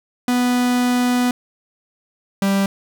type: tone pair in turn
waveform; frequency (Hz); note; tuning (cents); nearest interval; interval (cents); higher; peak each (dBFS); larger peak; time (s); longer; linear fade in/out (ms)
45% pulse; 246.9 / 196.51; B3 / G3; 0 / +5; major third; 395; first; -15 / -15; neither; 0.28-1.31 / 2.42-2.66; first; 2
effects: none